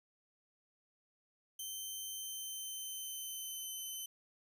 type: tone with pitch glide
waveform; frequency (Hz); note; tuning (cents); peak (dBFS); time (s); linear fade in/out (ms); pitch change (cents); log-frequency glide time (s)
10% pulse; 3100 to 3057; G7 to G7; -20 to -44; -34; 1.59-4.06; 5; -24; 2.17-3.83
effects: none